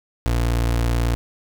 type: tone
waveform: 30% pulse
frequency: 58.27 Hz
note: A#1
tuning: in tune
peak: -15 dBFS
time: 0.26-1.15 s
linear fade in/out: 0 ms
effects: none